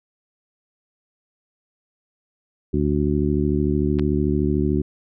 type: harmonic tone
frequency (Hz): 73.42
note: D2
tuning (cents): 0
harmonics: 1 / 2 / 3 / 4 / 5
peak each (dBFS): -24 / -24 / -24 / -24 / -24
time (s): 2.73-4.82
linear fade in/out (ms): 10
type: clicks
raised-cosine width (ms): 0.3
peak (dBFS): -22 / -16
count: 2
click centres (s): 3.988 / 3.995
effects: none